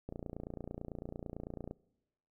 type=click train; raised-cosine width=2 ms; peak=-28 dBFS; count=48; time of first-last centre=0.09-1.711 s; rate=29 Hz; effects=noise-tail reverb RT60 1.0 s tail -24 dB re dry